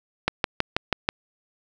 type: click train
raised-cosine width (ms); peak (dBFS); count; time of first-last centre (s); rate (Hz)
0.3; -4; 6; 0.28-1.089; 6.18
effects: none